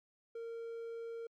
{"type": "tone", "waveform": "triangle", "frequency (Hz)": 460.9, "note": "A#4", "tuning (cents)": -20, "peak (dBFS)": -39, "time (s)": [0.35, 1.27], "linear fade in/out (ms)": 5, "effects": ["MP3 96 kbps"]}